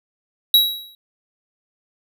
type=tone with exponential decay; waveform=square; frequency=3871 Hz; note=B7; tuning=35 cents flat; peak=-8 dBFS; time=0.54-0.95 s; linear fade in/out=2 ms; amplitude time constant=89 ms; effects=none